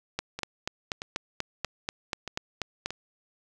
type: two click trains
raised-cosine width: 0.2 ms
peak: -18 / -12 dBFS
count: 5 / 12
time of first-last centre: 0.39-2.906 / 0.19-2.86 s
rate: 1.59 / 4.12 Hz
effects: none